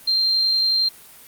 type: tone with amplitude modulation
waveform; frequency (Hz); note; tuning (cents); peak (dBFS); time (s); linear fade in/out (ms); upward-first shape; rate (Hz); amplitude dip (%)
sine; 4169; C8; -7; -15; 0.07-0.89; 10; sine; 51.1; 25
effects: white hiss -45 dBFS RMS until 1.27 s + Opus 32 kbps